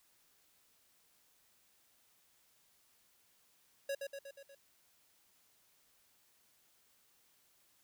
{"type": "tone with echo", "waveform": "square", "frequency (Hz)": 554.4, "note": "C#5", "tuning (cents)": 0, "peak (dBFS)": -36, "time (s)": [3.89, 3.95], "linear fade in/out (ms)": 5, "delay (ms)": 120, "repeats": 5, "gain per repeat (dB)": -4, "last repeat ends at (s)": 4.55, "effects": ["white hiss -71 dBFS RMS until 7.83 s"]}